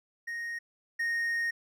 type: tone pair in turn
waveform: triangle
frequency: 1864.7 / 1857.1 Hz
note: A#6 / A#6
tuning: 0 / -7 cents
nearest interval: unison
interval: 7 cents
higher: first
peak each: -32 / -26 dBFS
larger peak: second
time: 0.27-0.59 / 0.99-1.51 s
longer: second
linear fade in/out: 10 ms
effects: none

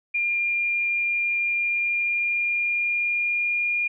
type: tone with pitch glide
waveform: sine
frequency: 2402 to 2419 Hz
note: D7 to D#7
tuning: +38 to -49 cents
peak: -21 dBFS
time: 0.14-3.88 s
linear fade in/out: 10 ms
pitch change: +13 cents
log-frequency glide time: 1.61-3.76 s
effects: none

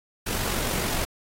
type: noise with amplitude modulation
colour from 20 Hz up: pink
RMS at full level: -26 dBFS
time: 0.26-1.05 s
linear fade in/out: 10 ms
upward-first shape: sine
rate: 46.7 Hz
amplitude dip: 40%
effects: AAC 48 kbps

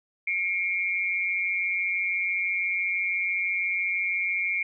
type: tone pair together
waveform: sine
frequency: 2163 / 2349 Hz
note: C#7 / D7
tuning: -43 / 0 cents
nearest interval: minor second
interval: 143 cents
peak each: -27 dBFS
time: 0.27-4.63 s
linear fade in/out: 5 ms
effects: none

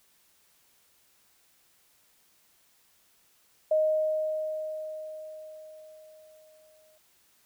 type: tone with exponential decay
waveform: sine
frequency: 622.3 Hz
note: D#5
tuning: in tune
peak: -20 dBFS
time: 3.71-6.98 s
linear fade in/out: 5 ms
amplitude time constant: 710 ms
effects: white hiss -65 dBFS RMS until 7.45 s

